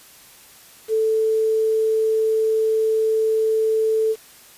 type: tone with quantisation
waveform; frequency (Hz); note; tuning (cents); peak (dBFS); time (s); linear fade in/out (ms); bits
sine; 440; A4; 0; -16; 0.88-4.16; 50; 7
effects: white hiss -47 dBFS RMS until 4.57 s + resampled to 32000 Hz